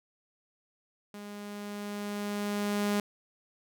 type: tone with level ramp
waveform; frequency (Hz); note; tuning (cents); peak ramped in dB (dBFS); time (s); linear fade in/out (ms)
sawtooth; 205.4; G#3; -19; -38 to -22; 1.14-3; 2
effects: none